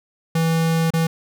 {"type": "tone with dropouts", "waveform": "square", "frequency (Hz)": 163.7, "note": "E3", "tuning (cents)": -12, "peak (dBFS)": -17, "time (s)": [0.35, 1.07], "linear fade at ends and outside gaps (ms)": 5, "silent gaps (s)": [0.905, 0.936], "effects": []}